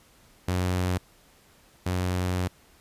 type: tone pair in turn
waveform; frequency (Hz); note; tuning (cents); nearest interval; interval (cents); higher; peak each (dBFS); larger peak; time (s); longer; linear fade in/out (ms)
sawtooth; 90.9 / 90.9; F#2 / F#2; -30 / -30; unison; 0; neither; -20 / -21; first; 0.48-0.98 / 1.86-2.48; second; 5
effects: pink hiss -58 dBFS RMS until 2.8 s + resampled to 32000 Hz